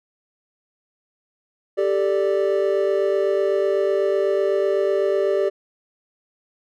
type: chord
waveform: triangle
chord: G suspended second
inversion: none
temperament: equal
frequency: 392 / 440 / 587.3 Hz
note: G4 / A4 / D5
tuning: 0 / 0 / 0 cents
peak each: -18 / -23 / -20 dBFS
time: 1.77-5.5 s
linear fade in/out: 20 ms
effects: none